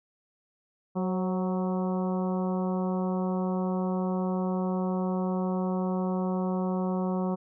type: harmonic tone with a mistuned harmonic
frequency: 185.5 Hz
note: F#3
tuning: 5 cents sharp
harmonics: 1 / 2 / 3 / 4 / 5 / 6 / 7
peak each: -27 / -34 / -36 / -39 / -40 / -42 / -48 dBFS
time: 0.95-7.36 s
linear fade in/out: 20 ms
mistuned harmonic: 3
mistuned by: -35 cents
effects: none